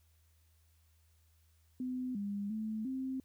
sine tone with pitch steps, 253.8 / 202.2 / 217.8 / 262.5 Hz, B3 / G#3 / A3 / C4, +47 / -46 / -17 / +6 cents, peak -35 dBFS, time 1.8-3.2 s, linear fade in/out 2 ms, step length 350 ms, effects added 80 Hz sine -66 dBFS peak until 3.24 s + white hiss -75 dBFS RMS until 3.24 s

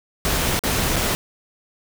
pink noise with dropouts, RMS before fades -21 dBFS, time 0.25-1.15 s, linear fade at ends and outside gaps 0 ms, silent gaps 0.592-0.637 / 0.96-0.964 s, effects none

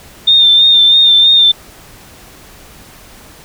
sine tone with vibrato, 3615 Hz, A7, 46 cents sharp, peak -4 dBFS, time 0.27-1.52 s, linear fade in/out 10 ms, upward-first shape sine, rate 3.1 Hz, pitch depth 34 cents each way, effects pink hiss -38 dBFS RMS until 3.44 s

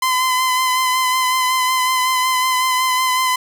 sawtooth tone with vibrato, 1023 Hz, C6, 39 cents flat, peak -11 dBFS, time 0.02-3.36 s, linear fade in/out 5 ms, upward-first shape sine, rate 5.4 Hz, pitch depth 23 cents each way, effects none

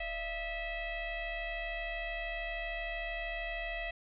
sine tone with frequency modulation, 1318.5 Hz, E6, in tune, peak -35 dBFS, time 0-3.91 s, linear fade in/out 5 ms, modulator 641 Hz, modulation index 2.3, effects none

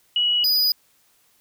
sine / square tone pair in turn, 2923 / 4943 Hz, F#7 / D#8, -22 / -12 cents, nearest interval major sixth, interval 910 cents, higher second, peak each -17 dBFS, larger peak neither, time 0.16-0.44 / 0.44-0.72 s, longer neither, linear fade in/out 2 ms, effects white hiss -61 dBFS RMS until 1.4 s

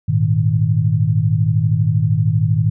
sine chord, Ab suspended second, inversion none, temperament equal, 103.83 / 116.54 / 155.56 Hz, Ab2 / Bb2 / Eb3, 0 / 0 / 0 cents, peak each -17 dBFS, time 0.08-2.7 s, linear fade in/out 10 ms, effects none

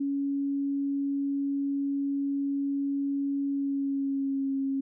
sine tone with pitch glide, 279.3 to 271.7 Hz, C#4 to C#4, +13 to -35 cents, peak -26 dBFS, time 0-4.81 s, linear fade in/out 10 ms, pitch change -48 cents, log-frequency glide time 3.48-4.55 s, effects none

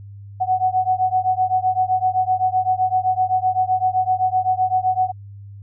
sine beating tone pair, 740 / 747.8 Hz, F#5 / F#5, 0 / +18 cents, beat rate 7.8 Hz, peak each -19 dBFS, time 0.4-5.12 s, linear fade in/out 20 ms, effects added 100 Hz sine -35 dBFS peak until 5.62 s

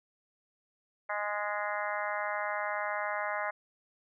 harmonic tone with a mistuned harmonic, 207.1 Hz, G#3, 5 cents flat, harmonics 3 / 4 / 5 / 6 / 7 / 8 / 9 / 10, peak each -37 / -38 / -39 / -40 / -40 / -41 / -42 / -42 dBFS, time 1.09-3.51 s, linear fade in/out 10 ms, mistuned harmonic 8, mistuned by +20 cents, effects none

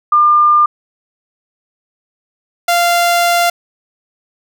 sine / sawtooth tone pair in turn, 1200 / 693.5 Hz, D6 / F5, +37 / -12 cents, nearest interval major sixth, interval 949 cents, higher first, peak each -6 dBFS, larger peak neither, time 0.12-0.66 / 2.68-3.5 s, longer second, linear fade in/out 5 ms, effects none

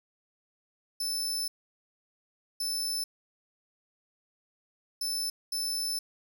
sawtooth tone bursts at uneven times, 5274 Hz, E8, in tune, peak -27 dBFS, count 4, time 1-1.48 / 2.6-3.04 / 5.01-5.3 / 5.52-5.99 s, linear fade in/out 5 ms, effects 10-bit

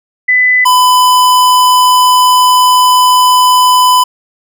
sine / square tone pair in turn, 2002 / 1003.2 Hz, B6 / B5, +23 / +27 cents, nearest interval octave, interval 1196 cents, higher first, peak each -5 dBFS, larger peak neither, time 0.28-0.65 / 0.65-4.04 s, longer second, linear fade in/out 10 ms, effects none

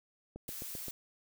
click train, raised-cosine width 2 ms, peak -31 dBFS, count 5, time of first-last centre 0.36-0.883 s, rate 7.65 Hz
blue noise, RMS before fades -43 dBFS, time 0.48-0.91 s, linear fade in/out 2 ms
effects none

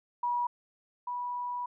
sine tone pair in turn, 967 / 978.2 Hz, B5 / B5, -37 / -17 cents, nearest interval unison, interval 20 cents, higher second, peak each -27 / -32 dBFS, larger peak first, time 0.23-0.47 / 1.07-1.66 s, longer second, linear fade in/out 5 ms, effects none

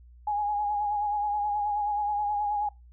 sine tone with vibrato, 829 Hz, G#5, 3 cents flat, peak -25 dBFS, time 0.27-2.69 s, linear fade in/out 5 ms, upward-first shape sine, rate 9.4 Hz, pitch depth 34 cents each way, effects noise-tail reverb RT60 0.2 s tail -22 dB re dry + added 60 Hz sine -49 dBFS peak until 2.92 s

